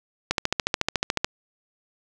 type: click train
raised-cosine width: 0.2 ms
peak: -4 dBFS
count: 14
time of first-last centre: 0.31-1.245 s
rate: 13.9 Hz
effects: none